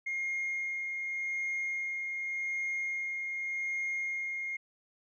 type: tone with tremolo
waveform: sine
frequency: 2135 Hz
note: C7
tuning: 34 cents sharp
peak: -29 dBFS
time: 0.06-4.57 s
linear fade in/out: 10 ms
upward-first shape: sine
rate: 0.86 Hz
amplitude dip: 35%
effects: tanh soft clip ceiling -29 dBFS